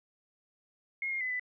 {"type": "tone with pitch steps", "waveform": "sine", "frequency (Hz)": [2151, 2130, 2017, 1995], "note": ["C7", "C7", "B6", "B6"], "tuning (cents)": [47, 30, 36, 17], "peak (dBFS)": -31, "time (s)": [1.02, 1.396], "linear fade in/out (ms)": 2, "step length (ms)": 94, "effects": []}